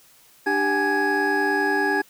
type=tone cluster; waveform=triangle; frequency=298 / 395.3 / 768 / 838 / 1664 Hz; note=D4 / G4 / G5 / G#5 / G#6; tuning=+25 / +15 / -36 / +15 / +3 cents; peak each=-25 / -23 / -30 / -24 / -21 dBFS; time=0.46-2.02 s; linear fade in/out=10 ms; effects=white hiss -54 dBFS RMS until 2.09 s